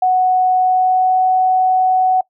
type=tone with pitch glide; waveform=sine; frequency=740 to 745.1 Hz; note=F#5 to F#5; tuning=0 to +12 cents; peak=-10 dBFS; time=0.02-2.21 s; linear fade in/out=5 ms; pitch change=+12 cents; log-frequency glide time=0.58-1.23 s; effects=noise-tail reverb RT60 0.1 s tail -21 dB re dry